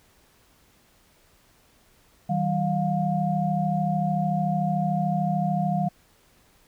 sine tone cluster, 158.2 / 191.7 / 708 Hz, D#3 / G3 / F5, +29 / -38 / +23 cents, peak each -26 dBFS, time 2.29-5.89 s, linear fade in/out 10 ms, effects pink hiss -60 dBFS RMS until 6.67 s

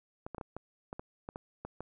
clicks, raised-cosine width 1 ms, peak -26 dBFS, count 11, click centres 0.265 / 0.347 / 0.382 / 0.412 / 0.566 / 0.929 / 0.995 / 1.289 / 1.359 / 1.65 / 1.806 s, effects none

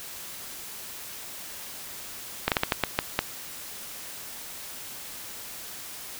slowing click train, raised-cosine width 0.3 ms, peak -5 dBFS, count 8, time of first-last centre 2.48-3.19 s, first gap 38 ms, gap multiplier 1.32, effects white hiss -40 dBFS RMS until 6.19 s

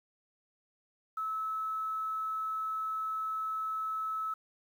sine tone with quantisation, 1300 Hz, E6, 24 cents flat, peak -32 dBFS, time 1.17-4.34 s, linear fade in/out 5 ms, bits 10, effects none

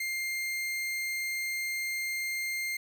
40% pulse tone, 2109 Hz, C7, 13 cents sharp, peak -30 dBFS, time 0-2.77 s, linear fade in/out 5 ms, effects none

